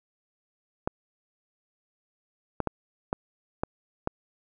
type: clicks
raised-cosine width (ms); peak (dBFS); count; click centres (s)
1; -12; 6; 0.875 / 2.603 / 2.673 / 3.129 / 3.635 / 4.074
effects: none